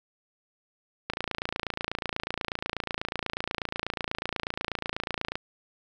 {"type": "click train", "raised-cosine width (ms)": 0.3, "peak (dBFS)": -13, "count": 121, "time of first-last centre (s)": [1.1, 5.355], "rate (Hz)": 28.2, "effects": []}